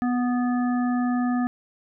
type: harmonic tone with a mistuned harmonic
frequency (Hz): 246.9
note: B3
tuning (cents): 0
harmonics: 1 / 3 / 5 / 7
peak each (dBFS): -21 / -31 / -35 / -38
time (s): 0.02-1.47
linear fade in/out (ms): 0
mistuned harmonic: 3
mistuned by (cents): -16
effects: none